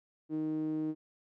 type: tone with band-pass filter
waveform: sawtooth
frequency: 155.56 Hz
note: D#3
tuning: in tune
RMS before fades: -34 dBFS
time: 0.29-0.95 s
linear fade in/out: 50 ms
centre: 320 Hz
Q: 5.3
effects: none